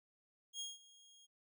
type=tone with ADSR envelope; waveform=25% pulse; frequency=3267 Hz; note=G#7; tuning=29 cents flat; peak=-37 dBFS; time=0.53-1.27 s; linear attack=70 ms; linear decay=180 ms; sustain=-21 dB; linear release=26 ms; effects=none